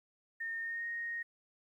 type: tone with pitch glide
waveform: sine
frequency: 1828 to 1863.2 Hz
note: A#6 to A#6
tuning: -34 to -1 cents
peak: -36 dBFS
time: 0.4-1.23 s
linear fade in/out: 10 ms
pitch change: +33 cents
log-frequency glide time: 0.61-0.86 s
effects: 12-bit